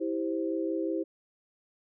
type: chord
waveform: sine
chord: C major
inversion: first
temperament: just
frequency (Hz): 327 / 392.4 / 523.3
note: E4 / G4 / C5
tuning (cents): -14 / +2 / 0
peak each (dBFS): -30 / -34 / -35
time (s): 0-1.04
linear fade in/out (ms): 20
effects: none